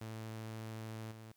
sawtooth tone with level steps, 110.8 Hz, A2, 13 cents sharp, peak -39 / -46 dBFS, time 0.01-1.32 s, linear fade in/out 5 ms, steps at 1.11 s, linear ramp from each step 10 ms, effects white hiss -75 dBFS RMS until 1.36 s

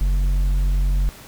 sine tone with tanh clipping, 46.25 Hz, F#1, in tune, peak -17 dBFS, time 0.01-1.09 s, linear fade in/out 0 ms, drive 7 dB, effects pink hiss -42 dBFS RMS until 1.27 s

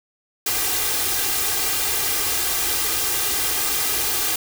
white noise with comb filter, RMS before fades -22 dBFS, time 0.46-4.36 s, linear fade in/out 5 ms, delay 2.5 ms, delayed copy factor +0.75, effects none

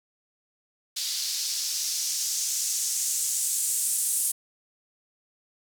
blue noise with band-pass filter sweep, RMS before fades -28 dBFS, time 0.96-4.32 s, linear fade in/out 10 ms, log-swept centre 4500 to 9100 Hz, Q 2.2, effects none

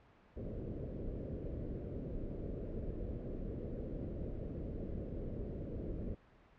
pink low-pass noise, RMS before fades -42 dBFS, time 0.36-6.15 s, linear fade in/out 10 ms, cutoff 570 Hz, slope 48 dB/octave, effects pink hiss -64 dBFS RMS until 6.58 s + low-pass 2000 Hz 12 dB/octave

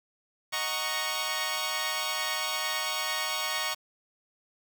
10% pulse chord, D# minor seventh, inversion none, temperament equal with one note detuned, 622.3 / 742.1 / 932.3 / 1108.7 Hz, D#5 / F#5 / A#5 / C#6, 0 / +5 / 0 / 0 cents, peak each -28 / -29 / -27 / -23 dBFS, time 0.52-3.75 s, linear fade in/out 20 ms, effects 8-bit

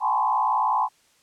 sine tone with frequency modulation, 932.3 Hz, A#5, in tune, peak -19 dBFS, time 0-0.89 s, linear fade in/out 50 ms, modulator 59.5 Hz, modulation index 2.4, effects white hiss -61 dBFS RMS until 1.22 s + low-pass 9000 Hz 12 dB/octave

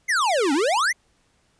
square exponential two-way sweep, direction down then up, 2169 to 263.8 to 2169 Hz, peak -19 dBFS, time 0.08-0.93 s, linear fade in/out 20 ms, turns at 0.53 s, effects pink hiss -64 dBFS RMS until 1.59 s + resampled to 22050 Hz

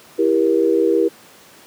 sine chord, E diminished, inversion none, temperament just, 329.6 / 395.6 / 474.7 Hz, E4 / G4 / Bb4, 0 / +16 / +31 cents, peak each -17 dBFS, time 0.18-1.09 s, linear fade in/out 20 ms, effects pink hiss -45 dBFS RMS until 1.66 s + high-pass 200 Hz 12 dB/octave

